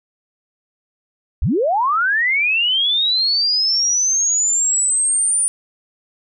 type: linear sweep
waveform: sine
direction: up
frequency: 37.67 to 9420 Hz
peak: -14 dBFS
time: 1.42-5.48 s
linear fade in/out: 0 ms
effects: none